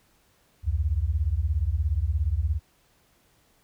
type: beating tone pair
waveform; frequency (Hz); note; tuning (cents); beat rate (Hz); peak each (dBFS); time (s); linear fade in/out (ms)
sine; 67.6 / 84.6; C#2 / E2; -43 / +45; 17; -25; 0.63-2.6; 50
effects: pink hiss -64 dBFS RMS until 3.63 s